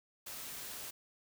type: noise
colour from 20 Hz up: white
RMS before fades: -45 dBFS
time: 0.26-0.91 s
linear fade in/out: 10 ms
effects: none